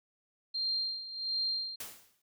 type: tone with tremolo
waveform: sine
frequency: 4185 Hz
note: C8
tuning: in tune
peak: -29 dBFS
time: 0.54-1.76 s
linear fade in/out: 10 ms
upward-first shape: sine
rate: 1.4 Hz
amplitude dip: 75%
type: noise with exponential decay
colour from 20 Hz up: white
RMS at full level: -39 dBFS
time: 1.8-2.22 s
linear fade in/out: 5 ms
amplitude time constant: 90 ms
effects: none